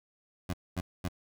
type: tone bursts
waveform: 20% pulse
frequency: 90.3 Hz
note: F#2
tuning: 42 cents flat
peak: -26 dBFS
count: 3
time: 0.49-1.085 s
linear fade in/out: 5 ms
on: 45 ms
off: 230 ms
effects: none